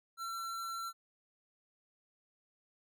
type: tone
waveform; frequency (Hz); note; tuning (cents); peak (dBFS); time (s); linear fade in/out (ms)
square; 1352; E6; +43; -39; 0.17-0.93; 50
effects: none

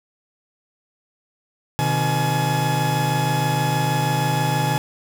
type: tone cluster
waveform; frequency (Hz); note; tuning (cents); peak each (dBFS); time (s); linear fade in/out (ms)
40% pulse; 128.1 / 154.4 / 846; C3 / D#3 / G#5; -36 / -13 / +32; -22; 1.79-4.78; 0
effects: none

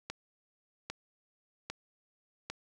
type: click train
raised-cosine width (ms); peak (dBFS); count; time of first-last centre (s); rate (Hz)
0.2; -20; 4; 0.1-2.5; 1.25
effects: none

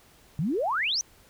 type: exponential sweep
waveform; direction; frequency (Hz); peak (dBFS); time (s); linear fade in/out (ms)
sine; up; 138 to 6272; -24; 0.39-1.01; 0
effects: pink hiss -57 dBFS RMS until 1.29 s

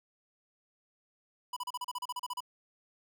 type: tone bursts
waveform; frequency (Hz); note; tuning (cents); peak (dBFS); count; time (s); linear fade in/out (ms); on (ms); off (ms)
square; 987.8; B5; 0; -35; 13; 1.53-2.405; 5; 35; 35
effects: none

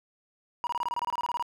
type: tone bursts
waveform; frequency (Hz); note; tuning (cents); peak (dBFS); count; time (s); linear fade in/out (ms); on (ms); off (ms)
triangle; 960; B5; -49; -25; 15; 0.64-1.425; 0; 29; 25
effects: none

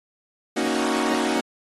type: chord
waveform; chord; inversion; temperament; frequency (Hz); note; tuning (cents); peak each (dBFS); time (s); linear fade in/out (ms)
sawtooth; D# minor seventh; second; equal; 233.1 / 277.2 / 311.1 / 370; A#3 / C#4 / D#4 / F#4; 0 / 0 / 0 / 0; -23; 0.56-1.41; 10
effects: low-pass 12000 Hz 12 dB/octave + AAC 32 kbps

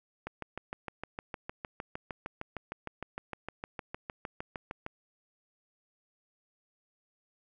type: click train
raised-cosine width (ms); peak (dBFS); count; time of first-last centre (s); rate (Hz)
0.5; -22; 31; 0.27-4.864; 6.53
effects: none

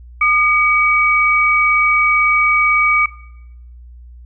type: tone pair together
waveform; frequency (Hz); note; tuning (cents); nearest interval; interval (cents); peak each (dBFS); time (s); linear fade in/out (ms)
sine; 1217 / 2269; D#6 / C#7; -39 / +40; major seventh; 1079; -15 / -12; 0.21-3.06; 5
effects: noise-tail reverb RT60 0.8 s tail -17 dB re dry + added 60 Hz sine -35 dBFS peak until 4.25 s

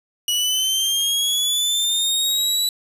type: linear sweep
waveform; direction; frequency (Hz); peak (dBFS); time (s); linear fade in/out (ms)
sawtooth; up; 2913 to 3951; -15; 0.28-2.69; 2
effects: resampled to 32000 Hz + 7-bit

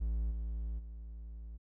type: tone with level steps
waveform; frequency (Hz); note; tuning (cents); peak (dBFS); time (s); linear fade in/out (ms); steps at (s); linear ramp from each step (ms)
triangle; 55.7; A1; +22; -29 / -33 / -41; 0-1.58; 20; 0.3 / 0.78; 20
effects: none

